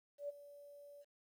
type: tone with ADSR envelope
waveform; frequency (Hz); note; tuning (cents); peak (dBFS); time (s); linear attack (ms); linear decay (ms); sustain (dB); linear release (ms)
sine; 576; D5; -34; -38; 0.18-1.05; 110; 19; -16; 39
effects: 12-bit